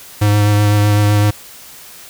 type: tone with vibrato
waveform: square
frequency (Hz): 103.83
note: G#2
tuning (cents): 0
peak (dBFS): -10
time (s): 0.21-1.31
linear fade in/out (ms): 10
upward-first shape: triangle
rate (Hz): 7.9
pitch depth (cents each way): 18
effects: white hiss -37 dBFS RMS until 2.09 s